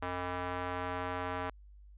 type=tone with band-pass filter; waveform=square; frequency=89.8 Hz; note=F2; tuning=49 cents sharp; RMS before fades=-37 dBFS; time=0.02-1.5 s; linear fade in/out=5 ms; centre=1100 Hz; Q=1.1; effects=added 50 Hz sine -52 dBFS peak until 1.97 s + resampled to 8000 Hz